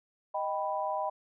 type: chord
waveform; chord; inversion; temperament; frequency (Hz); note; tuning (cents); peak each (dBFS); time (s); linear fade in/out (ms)
sine; Eb augmented; none; equal; 622.3 / 784 / 987.8; Eb5 / G5 / B5; 0 / 0 / 0; -34; 0.34-1.1; 10
effects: none